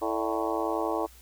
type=harmonic tone with a mistuned harmonic; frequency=110.5 Hz; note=A2; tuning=8 cents sharp; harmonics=3 / 4 / 5 / 6 / 7 / 8 / 9 / 10; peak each=-32 / -33 / -34 / -35 / -35 / -36 / -37 / -37 dBFS; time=0.01-1.07 s; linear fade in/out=20 ms; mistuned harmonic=5; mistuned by=+87 cents; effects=added 60 Hz sine -52 dBFS peak until 1.21 s + white hiss -55 dBFS RMS until 1.21 s